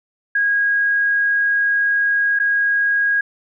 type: tone with dropouts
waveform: sine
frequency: 1641 Hz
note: G#6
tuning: 21 cents flat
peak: -14 dBFS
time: 0.35-3.21 s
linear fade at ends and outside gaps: 5 ms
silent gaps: 2.39-2.398 s
effects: none